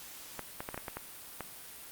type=clicks; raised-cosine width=0.5 ms; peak=-22 dBFS; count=8; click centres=0.393 / 0.605 / 0.689 / 0.744 / 0.777 / 0.882 / 0.97 / 1.407 s; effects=white hiss -48 dBFS RMS until 1.91 s + Opus 48 kbps